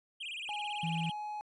triangle tone with vibrato, 2794 Hz, F7, in tune, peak -37 dBFS, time 0.2-1.12 s, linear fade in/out 10 ms, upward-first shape sine, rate 18 Hz, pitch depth 270 cents each way
triangle tone with pitch glide, 833 to 842.2 Hz, G#5 to G#5, +5 to +24 cents, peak -35 dBFS, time 0.49-1.41 s, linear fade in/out 0 ms, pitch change +19 cents, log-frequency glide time 0.7-1.23 s
sine tone, 164.81 Hz, E3, in tune, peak -32 dBFS, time 0.83-1.1 s, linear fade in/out 5 ms
effects tanh soft clip ceiling -22 dBFS + resampled to 24000 Hz

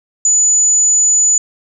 sine tone, 6950 Hz, A8, 22 cents flat, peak -8 dBFS, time 0.25-1.38 s, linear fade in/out 2 ms, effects none

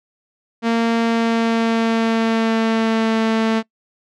sawtooth tone with pitch glide, 230 to 222.9 Hz, A#3 to A3, -23 to +23 cents, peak -11 dBFS, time 0.62-3.63 s, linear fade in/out 50 ms, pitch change -54 cents, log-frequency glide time 1-3.2 s, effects noise-tail reverb RT60 0.1 s tail -23 dB re dry + low-pass 4000 Hz 12 dB/octave

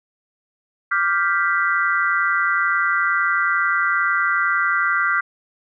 sine chord, G dominant seventh, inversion second, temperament equal, 1174.7 / 1396.9 / 1568 / 1975.5 Hz, D6 / F6 / G6 / B6, 0 / 0 / 0 / 0 cents, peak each -23 / -20 / -22 / -24 dBFS, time 0.91-5.21 s, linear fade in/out 10 ms, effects none

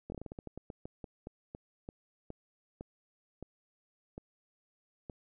slowing click train, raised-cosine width 2 ms, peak -29 dBFS, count 21, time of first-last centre 0.1-5.098 s, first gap 21 ms, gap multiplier 1.22, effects none

